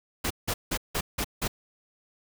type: noise bursts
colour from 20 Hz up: pink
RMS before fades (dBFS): -28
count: 6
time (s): 0.24-1.48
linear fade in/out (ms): 10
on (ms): 65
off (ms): 170
effects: none